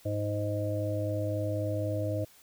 harmonic tone, 103.83 Hz, G#2, in tune, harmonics 1 / 3 / 5 / 6, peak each -31 / -36 / -36 / -35 dBFS, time 0.05-2.25 s, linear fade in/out 10 ms, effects white hiss -58 dBFS RMS until 2.42 s

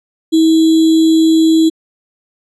sine tone with sample-and-hold, 321.7 Hz, E4, 42 cents flat, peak -6 dBFS, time 0.32-1.7 s, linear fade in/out 20 ms, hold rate 3675 Hz, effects low-pass 9000 Hz 12 dB/octave

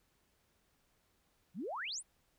sine exponential sweep, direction up, 149.4 to 10630 Hz, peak -38 dBFS, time 1.54-2.03 s, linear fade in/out 50 ms, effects pink hiss -75 dBFS RMS until 2.38 s

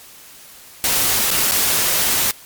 white noise with dropouts, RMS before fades -17 dBFS, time 0.84-2.31 s, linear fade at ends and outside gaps 1 ms, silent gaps 1.306-1.312 / 1.513-1.519 s, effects white hiss -42 dBFS RMS until 2.45 s + MP3 96 kbps

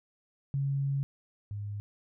sine tone pair in turn, 138.59 / 102.63 Hz, C#3 / G#2, 0 / -20 cents, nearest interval perfect fourth, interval 520 cents, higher first, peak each -27 / -34 dBFS, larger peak first, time 0.54-1.03 / 1.51-1.8 s, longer first, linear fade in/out 0 ms, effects none

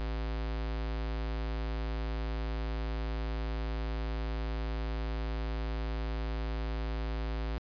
square tone with notch filter, 55 Hz, A1, in tune, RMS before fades -34 dBFS, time 0-7.58 s, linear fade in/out 0 ms, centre 110 Hz, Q 0.88, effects resampled to 11025 Hz

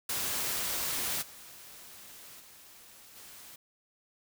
white noise with level steps, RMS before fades -33 / -50 / -54 / -50 dBFS, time 0.09-3.56 s, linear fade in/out 5 ms, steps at 1.21 / 2.39 / 3.15 s, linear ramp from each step 20 ms, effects none

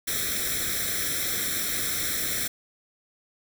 white noise with comb filter, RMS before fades -28 dBFS, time 0.07-2.48 s, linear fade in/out 10 ms, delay 0.53 ms, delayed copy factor +0.95, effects none

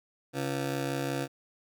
20% pulse ring-modulated tone, 207.7 Hz, G#3, in tune, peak -22 dBFS, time 0.33-1.28 s, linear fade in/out 50 ms, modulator 71.1 Hz, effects none

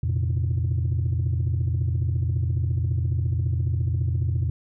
sine chord, F suspended fourth, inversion none, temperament just, 87.31 / 116.41 / 130.96 Hz, F2 / Bb2 / C3, 0 / -2 / +2 cents, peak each -22 / -24 / -26 dBFS, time 0.03-4.5 s, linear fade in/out 5 ms, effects tanh soft clip ceiling -17 dBFS

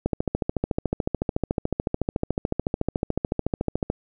click train, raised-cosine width 2 ms, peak -9 dBFS, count 54, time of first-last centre 0.06-3.901 s, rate 13.8 Hz, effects none

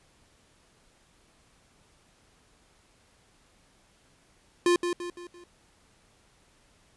square tone with echo, 350.5 Hz, F4, 6 cents sharp, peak -20 dBFS, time 4.66-4.76 s, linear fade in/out 2 ms, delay 170 ms, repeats 4, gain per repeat -7 dB, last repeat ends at 5.44 s, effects pink hiss -63 dBFS RMS until 6.96 s + resampled to 24000 Hz

